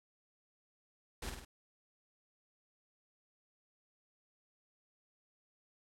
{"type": "noise with echo", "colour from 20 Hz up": "pink", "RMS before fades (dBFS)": -42, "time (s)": [1.22, 1.3], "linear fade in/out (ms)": 5, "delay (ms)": 50, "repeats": 3, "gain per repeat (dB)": -4, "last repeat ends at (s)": 1.45, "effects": ["low-pass 11000 Hz 12 dB/octave"]}